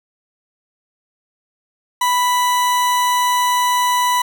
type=tone; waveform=40% pulse; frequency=987.8 Hz; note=B5; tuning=in tune; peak=-13 dBFS; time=2.01-4.22 s; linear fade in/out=5 ms; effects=none